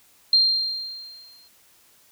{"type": "tone with exponential decay", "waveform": "sine", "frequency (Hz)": 4186, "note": "C8", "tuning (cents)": 0, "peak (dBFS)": -12, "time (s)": [0.33, 1.48], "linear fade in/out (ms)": 2, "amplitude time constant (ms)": 250, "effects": ["white hiss -57 dBFS RMS until 2.11 s"]}